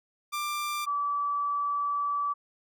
sawtooth / sine tone pair in turn, 1185 / 1153.3 Hz, D6 / D6, +15 / -32 cents, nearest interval unison, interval 47 cents, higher first, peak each -26 dBFS, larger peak neither, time 0.32-0.86 / 0.86-2.34 s, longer second, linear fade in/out 20 ms, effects none

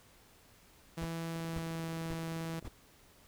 sawtooth tone with pitch glide, 165.3 to 163.87 Hz, E3 to E3, +5 to -10 cents, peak -33 dBFS, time 0.97-2.6 s, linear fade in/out 10 ms, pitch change -15 cents, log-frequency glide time 1.26-1.85 s
brown noise bursts, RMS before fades -40 dBFS, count 4, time 1.01-2.686 s, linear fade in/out 10 ms, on 44 ms, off 500 ms
click train, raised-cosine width 2 ms, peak -38 dBFS, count 31, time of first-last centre 1.36-2.67 s, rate 22.9 Hz
effects pink hiss -62 dBFS RMS until 3.27 s

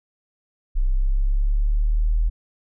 sine exponential sweep, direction up, 31.64 to 40.51 Hz, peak -16 dBFS, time 0.75-2.3 s, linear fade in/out 20 ms, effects none

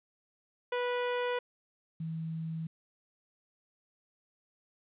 sawtooth / sine tone pair in turn, 490.8 / 161.9 Hz, B4 / E3, -11 / -31 cents, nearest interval octave + perfect fifth, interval 1920 cents, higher first, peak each -26 / -34 dBFS, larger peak first, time 0.72-1.39 / 2-2.67 s, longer neither, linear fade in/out 5 ms, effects resampled to 8000 Hz + 11-bit

